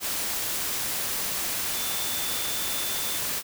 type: tone in noise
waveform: sine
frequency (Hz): 3528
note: A7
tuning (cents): +4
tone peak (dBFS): -36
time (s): 1.72-3.21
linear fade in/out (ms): 50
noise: white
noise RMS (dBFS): -29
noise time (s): 0-3.43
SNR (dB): -10
effects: none